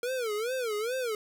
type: tone with vibrato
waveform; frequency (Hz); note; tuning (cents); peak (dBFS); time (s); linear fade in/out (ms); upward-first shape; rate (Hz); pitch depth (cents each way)
square; 466.2; A#4; 0; -30; 0.03-1.15; 2; sine; 2.4; 200
effects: none